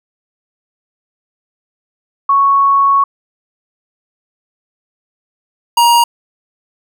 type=tone pair in turn; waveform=sine / square; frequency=1108.7 / 944.5 Hz; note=C#6 / A#5; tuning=0 / +22 cents; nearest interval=minor third; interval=278 cents; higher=first; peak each=-7 dBFS; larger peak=neither; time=2.29-3.04 / 5.77-6.04 s; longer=first; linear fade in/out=5 ms; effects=none